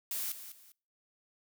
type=noise with echo; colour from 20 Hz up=blue; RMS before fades=-36 dBFS; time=0.11-0.32 s; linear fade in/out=2 ms; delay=200 ms; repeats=2; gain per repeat=-11 dB; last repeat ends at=0.72 s; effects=noise-tail reverb RT60 0.4 s tail -24 dB re dry